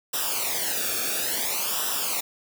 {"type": "noise with flanger", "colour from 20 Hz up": "white", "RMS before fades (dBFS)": -27, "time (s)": [0.13, 2.21], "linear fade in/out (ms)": 10, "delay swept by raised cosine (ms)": [0.45, 1.01], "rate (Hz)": 0.58, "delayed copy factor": -0.8, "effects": []}